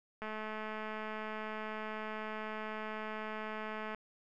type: click train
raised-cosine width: 0.5 ms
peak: -27 dBFS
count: 806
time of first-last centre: 0.22-3.947 s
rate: 216 Hz
effects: none